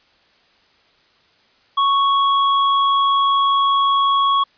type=tone; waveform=square; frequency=1108.7 Hz; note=C#6; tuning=in tune; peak=-14 dBFS; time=1.77-4.44 s; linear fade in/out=10 ms; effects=white hiss -56 dBFS RMS until 4.57 s + resampled to 11025 Hz